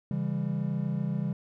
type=chord; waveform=triangle; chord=C# diminished; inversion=none; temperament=just; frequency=138.59 / 166.31 / 199.57 Hz; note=C#3 / E3 / G3; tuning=0 / +16 / +31 cents; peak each=-30 dBFS; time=0.11-1.33 s; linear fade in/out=2 ms; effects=none